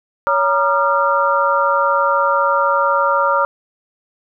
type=tone cluster; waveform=sine; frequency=561 / 943 / 1202 / 1378 Hz; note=C#5 / A#5 / D6 / F6; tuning=+21 / +20 / +40 / -24 cents; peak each=-18 dBFS; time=0.27-3.45 s; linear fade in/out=0 ms; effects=none